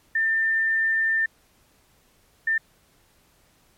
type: tone bursts at uneven times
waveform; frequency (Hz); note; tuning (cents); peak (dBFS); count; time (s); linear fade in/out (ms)
sine; 1794; A6; +33; -19; 2; 0.15-1.26 / 2.47-2.58; 5
effects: pink hiss -61 dBFS RMS until 3.77 s + MP3 64 kbps